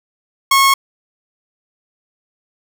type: tone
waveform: sawtooth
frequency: 1092 Hz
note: C#6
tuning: 26 cents flat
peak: -5 dBFS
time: 0.51-0.74 s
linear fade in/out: 5 ms
effects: none